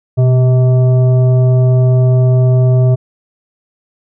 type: tone with frequency modulation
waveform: sine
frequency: 125.1 Hz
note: B2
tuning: 23 cents sharp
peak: -6 dBFS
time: 0.17-2.96 s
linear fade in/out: 20 ms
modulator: 515 Hz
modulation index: 0.41
effects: none